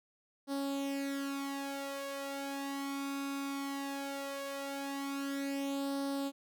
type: tone with flanger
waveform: sawtooth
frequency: 277.2 Hz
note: C#4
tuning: in tune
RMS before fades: -38 dBFS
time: 0.47-6.32 s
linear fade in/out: 50 ms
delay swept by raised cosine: 0.21 to 2.81 ms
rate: 0.18 Hz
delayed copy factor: +0.7
effects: none